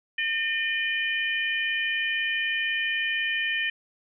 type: harmonic tone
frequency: 606 Hz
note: D#5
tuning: 46 cents flat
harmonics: 3 / 4 / 5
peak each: -27 / -29 / -31 dBFS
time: 0.18-3.7 s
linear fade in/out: 5 ms
effects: none